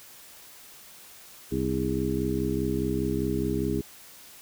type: harmonic tone with a mistuned harmonic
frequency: 64.9 Hz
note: C2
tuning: 13 cents flat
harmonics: 1 / 2 / 3 / 4 / 5 / 6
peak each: -34 / -33 / -32 / -31 / -31 / -31 dBFS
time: 1.51-3.82 s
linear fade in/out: 20 ms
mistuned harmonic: 6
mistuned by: +79 cents
effects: white hiss -49 dBFS RMS until 4.41 s